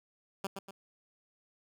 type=tone with echo; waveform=10% pulse; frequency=195.2 Hz; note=G3; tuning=7 cents flat; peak=-25 dBFS; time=0.44-0.47 s; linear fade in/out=5 ms; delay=120 ms; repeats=2; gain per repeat=-6 dB; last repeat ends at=0.71 s; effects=none